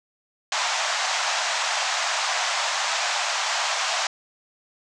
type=band-pass noise; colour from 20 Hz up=pink; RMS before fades=-25 dBFS; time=0.52-4.07 s; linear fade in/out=2 ms; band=650 to 7400 Hz; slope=48 dB/octave; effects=none